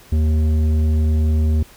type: tone with tanh clipping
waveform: sine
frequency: 77.78 Hz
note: D#2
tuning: in tune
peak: -15 dBFS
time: 0.12-1.63 s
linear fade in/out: 5 ms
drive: 10 dB
effects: pink hiss -46 dBFS RMS until 1.76 s